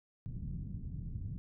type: low-pass noise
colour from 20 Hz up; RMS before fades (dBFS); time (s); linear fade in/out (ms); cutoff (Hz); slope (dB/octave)
white; -41; 0.26-1.38; 0; 160; 24
effects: none